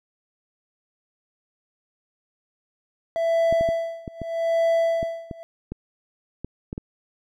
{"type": "tone with tremolo", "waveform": "triangle", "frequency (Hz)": 664, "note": "E5", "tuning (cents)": 12, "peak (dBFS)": -15, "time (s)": [3.16, 5.43], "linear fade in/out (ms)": 0, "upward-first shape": "sine", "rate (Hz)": 0.81, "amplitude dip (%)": 95}
{"type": "clicks", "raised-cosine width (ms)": 3, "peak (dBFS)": -18, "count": 11, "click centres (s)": [3.526, 3.61, 3.689, 4.078, 4.217, 5.029, 5.312, 5.72, 6.446, 6.729, 6.779]}
{"effects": []}